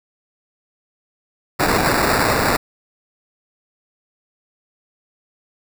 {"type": "noise with sample-and-hold", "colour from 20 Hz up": "white", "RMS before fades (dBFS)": -17, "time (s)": [1.59, 2.57], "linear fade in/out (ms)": 10, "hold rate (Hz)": 3150, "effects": []}